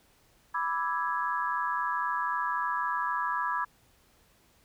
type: chord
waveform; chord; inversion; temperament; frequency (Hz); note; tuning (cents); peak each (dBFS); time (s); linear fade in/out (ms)
sine; E dominant seventh; second; equal; 987.8 / 1174.7 / 1318.5 / 1661.2; B5 / D6 / E6 / G#6; 0 / 0 / 0 / 0; -31 / -33 / -36 / -34; 0.54-3.65; 10
effects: pink hiss -64 dBFS RMS until 4.64 s